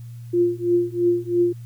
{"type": "tone with tremolo", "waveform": "sine", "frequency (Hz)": 349.2, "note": "F4", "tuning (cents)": 0, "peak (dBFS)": -13, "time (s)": [0.33, 1.53], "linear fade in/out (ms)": 10, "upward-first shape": "triangle", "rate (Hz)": 3, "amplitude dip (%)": 100, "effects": ["added 118 Hz sine -34 dBFS peak until 1.65 s", "white hiss -58 dBFS RMS until 1.65 s"]}